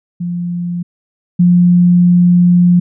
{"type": "tone pair in turn", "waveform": "sine", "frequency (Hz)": [174.61, 176.54], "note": ["F3", "F3"], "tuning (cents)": [0, 19], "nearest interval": "unison", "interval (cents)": 19, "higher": "second", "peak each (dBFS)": [-16, -5], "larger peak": "second", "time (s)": [[0.2, 0.83], [1.39, 2.8]], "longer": "second", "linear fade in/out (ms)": 10, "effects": []}